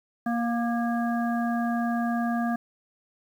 harmonic tone with a mistuned harmonic, 234.9 Hz, A#3, 13 cents sharp, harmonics 1 / 3 / 5 / 7, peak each -25 / -30 / -37 / -36 dBFS, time 0.26-2.56 s, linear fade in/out 5 ms, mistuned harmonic 5, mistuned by +25 cents, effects 9-bit

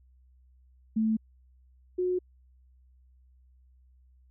sine tone pair in turn, 220 / 363.4 Hz, A3 / F#4, 0 / -31 cents, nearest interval major sixth, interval 869 cents, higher second, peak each -23 / -25 dBFS, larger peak first, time 0.96-1.17 / 1.98-2.19 s, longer neither, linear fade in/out 10 ms, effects added 63 Hz sine -57 dBFS peak until 4.3 s

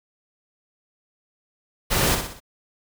pink noise with echo, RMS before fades -21 dBFS, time 1.9-2.16 s, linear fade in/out 20 ms, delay 61 ms, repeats 4, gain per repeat -6 dB, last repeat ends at 2.404 s, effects none

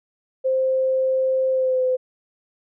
sine tone with pitch glide, 523.3 to 511.1 Hz, C5 to C5, 0 to -41 cents, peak -17 dBFS, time 0.44-1.97 s, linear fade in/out 20 ms, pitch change -41 cents, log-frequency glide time 1.51-1.83 s, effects none

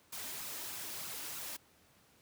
white noise with flanger, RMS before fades -43 dBFS, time 0.12-1.57 s, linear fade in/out 10 ms, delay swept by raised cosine 0.76 to 3.36 ms, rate 3.2 Hz, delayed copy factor +0.5, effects pink hiss -66 dBFS RMS until 2.21 s + high-pass 80 Hz 12 dB/octave

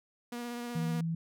sawtooth tone with vibrato, 239.7 Hz, A#3, 48 cents sharp, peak -33 dBFS, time 0.32-1.01 s, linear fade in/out 5 ms, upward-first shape sine, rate 16 Hz, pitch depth 15 cents each way
sine tone, 164.81 Hz, E3, in tune, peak -30 dBFS, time 0.75-1.15 s, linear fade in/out 5 ms
effects none

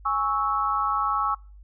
sine chord, C# minor, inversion second, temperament equal with one note detuned, 830.6 / 1108.7 / 1309.4 Hz, G#5 / C#6 / E6, 0 / 0 / -12 cents, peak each -29 / -25 / -25 dBFS, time 0.05-1.35 s, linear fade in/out 10 ms, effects noise-tail reverb RT60 0.4 s tail -26 dB re dry + added 50 Hz sine -44 dBFS peak until 1.63 s

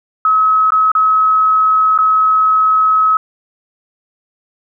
sine tone with dropouts, 1282 Hz, E6, 49 cents flat, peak -8 dBFS, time 0.25-3.17 s, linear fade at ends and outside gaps 2 ms, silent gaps 0.705-0.72 / 0.917-0.951 / 1.978-1.987 s, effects none

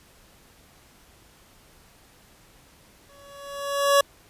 25% pulse tone with exponential growth, 563 Hz, C#5, 27 cents sharp, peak -10 dBFS, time 3.09-4.01 s, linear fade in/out 5 ms, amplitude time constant 200 ms, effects pink hiss -55 dBFS RMS until 4.29 s + resampled to 32000 Hz

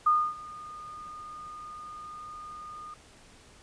sine tone with ADSR envelope, 1223 Hz, D#6, 30 cents flat, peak -18 dBFS, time 0.06-2.94 s, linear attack 9 ms, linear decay 270 ms, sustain -22 dB, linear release 3 ms, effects pink hiss -55 dBFS RMS until 3.62 s + resampled to 22050 Hz

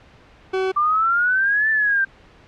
40% pulse tone, 378.4 Hz, F#4, 39 cents sharp, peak -18 dBFS, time 0.53-0.72 s, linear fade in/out 10 ms
sine exponential two-way sweep, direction up then down, 1174.7 to 1775 to 1561 Hz, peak -15 dBFS, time 0.76-2.05 s, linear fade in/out 10 ms, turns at 1.7 s
effects pink hiss -49 dBFS RMS until 2.47 s + low-pass 3000 Hz 12 dB/octave

